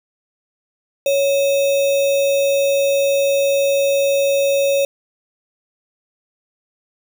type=tone with sample-and-hold; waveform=sine; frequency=556 Hz; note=C#5; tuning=5 cents sharp; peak=-13 dBFS; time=1.06-4.85 s; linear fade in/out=2 ms; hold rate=3150 Hz; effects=none